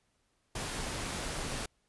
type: noise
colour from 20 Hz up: pink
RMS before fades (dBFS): -37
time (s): 0.55-1.66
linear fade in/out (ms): 5
effects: pink hiss -75 dBFS RMS until 1.88 s + resampled to 24000 Hz